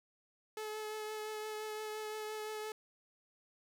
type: tone with vibrato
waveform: sawtooth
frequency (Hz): 429.7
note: A4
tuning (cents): -41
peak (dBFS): -36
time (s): 0.57-2.72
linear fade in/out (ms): 2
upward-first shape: triangle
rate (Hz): 5.8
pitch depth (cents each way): 17
effects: none